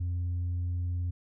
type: tone with tanh clipping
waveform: sine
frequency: 88.1 Hz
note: F2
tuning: 16 cents sharp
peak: -29 dBFS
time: 0-1.11 s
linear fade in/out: 10 ms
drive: 1 dB
effects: none